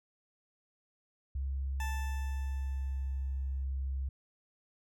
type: tone with pitch glide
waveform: sine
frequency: 67.6 to 66.9 Hz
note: C#2 to C2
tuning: -43 to +39 cents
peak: -32 dBFS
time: 1.35-4.09 s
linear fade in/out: 5 ms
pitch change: -18 cents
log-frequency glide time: 1.48-2.79 s
type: tone with exponential decay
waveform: 20% pulse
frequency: 880 Hz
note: A5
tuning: in tune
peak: -33 dBFS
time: 1.8-3.64 s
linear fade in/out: 2 ms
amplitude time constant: 400 ms
effects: none